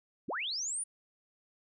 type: linear sweep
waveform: sine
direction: up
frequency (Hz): 105 to 9790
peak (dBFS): -33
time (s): 0.28-0.84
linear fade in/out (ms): 10
effects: none